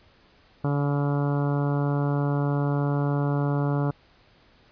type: harmonic tone with a mistuned harmonic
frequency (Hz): 143.2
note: D3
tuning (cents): -43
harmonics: 1 / 2 / 3 / 4 / 5 / 6 / 7 / 8 / 9 / 10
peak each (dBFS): -23 / -29 / -33 / -35 / -37 / -39 / -40 / -41 / -42 / -43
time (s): 0.64-3.91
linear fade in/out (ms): 5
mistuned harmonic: 10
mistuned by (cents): -24
effects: pink hiss -58 dBFS RMS until 4.71 s + resampled to 11025 Hz